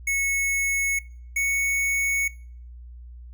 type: tone pair in turn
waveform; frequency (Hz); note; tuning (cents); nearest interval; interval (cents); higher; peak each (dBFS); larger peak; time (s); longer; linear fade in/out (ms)
square; 2200 / 2217; C#7 / C#7; -14 / 0; unison; 14; second; -22; neither; 0.07-0.99 / 1.36-2.28; neither; 5
effects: noise-tail reverb RT60 0.5 s tail -22 dB re dry + added 60 Hz sine -39 dBFS peak until 3.33 s